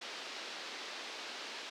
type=band-pass noise; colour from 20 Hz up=white; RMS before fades=-45 dBFS; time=0.01-1.7 s; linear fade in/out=10 ms; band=260 to 4800 Hz; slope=24 dB/octave; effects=none